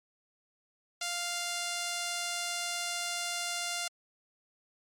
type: tone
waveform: 5% pulse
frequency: 698.5 Hz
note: F5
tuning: in tune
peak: -21 dBFS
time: 1.01-3.88 s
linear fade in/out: 5 ms
effects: MP3 64 kbps